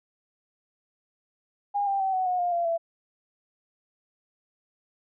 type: tone with pitch steps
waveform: sine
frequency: 812 / 789.8 / 768.2 / 747.2 / 726.8 / 706.9 / 687.6 / 668.8 Hz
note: G#5 / G5 / G5 / F#5 / F#5 / F5 / F5 / E5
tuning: -39 / +13 / -35 / +17 / -31 / +21 / -27 / +25 cents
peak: -23 dBFS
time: 1.74-2.78 s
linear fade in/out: 20 ms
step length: 130 ms
effects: none